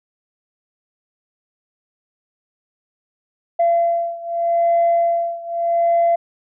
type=beating tone pair; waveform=sine; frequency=681 / 681.82 Hz; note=F5 / F5; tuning=-44 / -42 cents; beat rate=0.82 Hz; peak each=-16 / -18 dBFS; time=3.59-6.16 s; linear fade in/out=10 ms; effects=tanh soft clip ceiling -9 dBFS

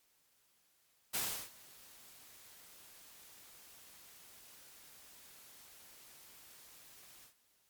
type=noise with ADSR envelope; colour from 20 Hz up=white; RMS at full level=-35 dBFS; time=1.13-7.34 s; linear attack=21 ms; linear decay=340 ms; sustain=-23 dB; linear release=100 ms; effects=white hiss -73 dBFS RMS until 7.69 s + MP3 96 kbps

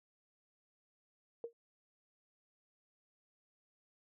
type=tone with exponential decay; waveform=sine; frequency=466.2 Hz; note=A#4; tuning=in tune; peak=-35 dBFS; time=1.44-1.53 s; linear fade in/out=1 ms; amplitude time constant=19 ms; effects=none

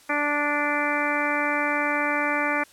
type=harmonic tone; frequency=292.9 Hz; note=D4; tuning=5 cents flat; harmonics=1 / 2 / 3 / 4 / 5 / 6 / 7 / 8; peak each=-30 / -30 / -30 / -30 / -30 / -30 / -30 / -30 dBFS; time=0.09-2.64 s; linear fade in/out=10 ms; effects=white hiss -53 dBFS RMS until 2.72 s + low-pass 11000 Hz 12 dB/octave

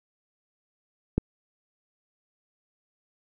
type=click; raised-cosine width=3 ms; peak=-9 dBFS; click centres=1.18 s; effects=none

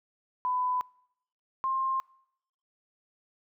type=tone pair in turn; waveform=sine; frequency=1001 / 1059.1 Hz; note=B5 / C6; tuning=+23 / +21 cents; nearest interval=minor second; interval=98 cents; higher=second; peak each=-26 dBFS; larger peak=neither; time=0.45-0.81 / 1.64-2 s; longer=neither; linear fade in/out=0 ms; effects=noise-tail reverb RT60 0.8 s tail -26 dB re dry

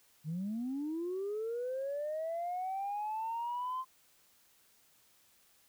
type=linear sweep; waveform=sine; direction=up; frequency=146.83 to 1046.5 Hz; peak=-33 dBFS; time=0.24-3.85 s; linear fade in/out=50 ms; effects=tanh soft clip ceiling -31 dBFS + white hiss -67 dBFS RMS until 5.68 s

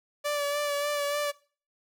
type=tone with vibrato; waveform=sawtooth; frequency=580 Hz; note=D5; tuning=22 cents flat; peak=-23 dBFS; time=0.24-1.32 s; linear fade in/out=20 ms; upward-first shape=sine; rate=3.4 Hz; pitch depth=26 cents each way; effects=noise-tail reverb RT60 0.4 s tail -21 dB re dry

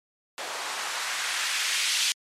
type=noise with band-pass filter sweep; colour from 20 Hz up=blue; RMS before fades=-28 dBFS; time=0.38-2.12 s; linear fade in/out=0 ms; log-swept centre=660 to 3100 Hz; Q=1.1; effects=low-pass 9000 Hz 12 dB/octave + MP3 64 kbps

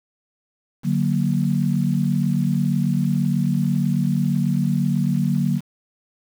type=chord; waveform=sine; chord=D augmented; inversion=none; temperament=equal; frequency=146.83 / 185 / 233.1 Hz; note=D3 / F#3 / A#3; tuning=0 / 0 / 0 cents; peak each=-21 / -21 / -23 dBFS; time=0.83-5.61 s; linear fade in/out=50 ms; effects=7-bit

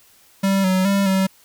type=tone with pitch steps; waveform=square; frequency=194.8 / 186.8 / 197.8 / 191 Hz; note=G3 / F#3 / G3 / G3; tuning=-11 / +17 / +16 / -45 cents; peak=-16 dBFS; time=0.43-1.27 s; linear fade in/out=10 ms; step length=210 ms; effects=white hiss -53 dBFS RMS until 1.44 s

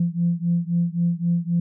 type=beating tone pair; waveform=sine; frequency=170 / 173.8 Hz; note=F3 / F3; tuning=-46 / -8 cents; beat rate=3.8 Hz; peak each=-21 / -22 dBFS; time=0-1.6 s; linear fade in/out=5 ms; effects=tanh soft clip ceiling -11 dBFS

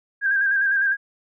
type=tone with vibrato; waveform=sine; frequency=1600 Hz; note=G6; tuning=35 cents sharp; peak=-17 dBFS; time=0.21-0.97 s; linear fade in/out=50 ms; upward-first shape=square; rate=9.9 Hz; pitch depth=41 cents each way; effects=none

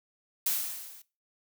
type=noise with level ramp; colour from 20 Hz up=blue; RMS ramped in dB=-26 to -52 dBFS; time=0.46-1.02 s; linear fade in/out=5 ms; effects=noise-tail reverb RT60 0.3 s tail -20 dB re dry

